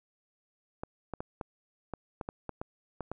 clicks, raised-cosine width 1 ms, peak -22 dBFS, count 11, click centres 0.835 / 1.137 / 1.205 / 1.412 / 1.937 / 2.212 / 2.289 / 2.493 / 2.615 / 3.007 / 3.116 s, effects none

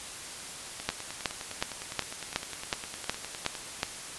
two click trains, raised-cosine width 0.2 ms, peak -20 / -9 dBFS, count 28 / 9, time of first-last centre 0.8-3.552 / 0.89-3.831 s, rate 9.81 / 2.72 Hz, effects white hiss -41 dBFS RMS until 4.18 s + resampled to 24000 Hz

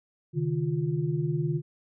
sine tone cluster, 134.6 / 154.2 / 351.1 Hz, C3 / D#3 / F4, +49 / -15 / +9 cents, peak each -30 / -27 / -33 dBFS, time 0.33-1.62 s, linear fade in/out 50 ms, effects none

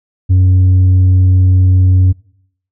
sine tone with tanh clipping, 92.5 Hz, F#2, in tune, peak -6 dBFS, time 0.29-2.13 s, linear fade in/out 20 ms, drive 3 dB, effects noise-tail reverb RT60 0.7 s tail -24 dB re dry

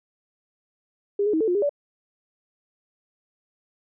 sine tone with pitch steps, 405.3 / 420.5 / 318.1 / 442.8 / 355.9 / 407.5 / 576 Hz, G#4 / G#4 / D#4 / A4 / F4 / G#4 / D5, -42 / +22 / +38 / +11 / +33 / -33 / -34 cents, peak -19 dBFS, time 1.19-1.694 s, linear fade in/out 5 ms, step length 72 ms, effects none

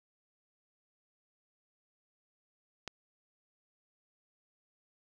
click, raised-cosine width 0.2 ms, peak -21 dBFS, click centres 2.877 s, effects none

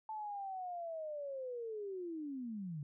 sine linear sweep, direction down, 880 to 138.59 Hz, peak -40 dBFS, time 0.09-2.83 s, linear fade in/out 2 ms, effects none

